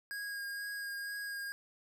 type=tone with vibrato; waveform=square; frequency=1634 Hz; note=G#6; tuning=29 cents flat; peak=-39 dBFS; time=0.11-1.52 s; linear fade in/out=0 ms; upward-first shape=sine; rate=2.1 Hz; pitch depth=14 cents each way; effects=none